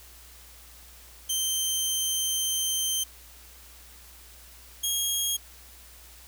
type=tone pair in turn; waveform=15% pulse; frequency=3122 / 3269 Hz; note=G7 / G#7; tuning=-8 / -28 cents; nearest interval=minor second; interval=80 cents; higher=second; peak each=-18 dBFS; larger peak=neither; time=1.29-3.04 / 4.83-5.37 s; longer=first; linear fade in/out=10 ms; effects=added 60 Hz sine -52 dBFS peak until 6.27 s + white hiss -51 dBFS RMS until 6.27 s